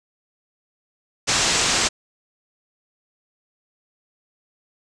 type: low-pass noise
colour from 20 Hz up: white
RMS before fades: -20 dBFS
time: 1.27-1.89 s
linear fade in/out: 20 ms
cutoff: 7900 Hz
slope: 48 dB/octave
effects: none